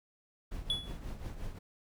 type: noise with tremolo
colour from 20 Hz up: brown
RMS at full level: -38 dBFS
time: 0.51-1.59 s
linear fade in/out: 10 ms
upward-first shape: triangle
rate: 5.6 Hz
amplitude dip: 70%
type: tone with exponential decay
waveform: triangle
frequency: 3400 Hz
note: G#7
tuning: 40 cents sharp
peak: -25 dBFS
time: 0.7-0.97 s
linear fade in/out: 1 ms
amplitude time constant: 57 ms
effects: none